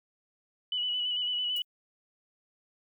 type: tone with vibrato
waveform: sine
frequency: 2960 Hz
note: F#7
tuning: in tune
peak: -28 dBFS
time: 0.72-1.62 s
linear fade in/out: 2 ms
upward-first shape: square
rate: 9 Hz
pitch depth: 23 cents each way
type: noise with exponential decay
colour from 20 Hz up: violet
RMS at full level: -39 dBFS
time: 1.56-1.65 s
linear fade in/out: 5 ms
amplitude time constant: 18 ms
effects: none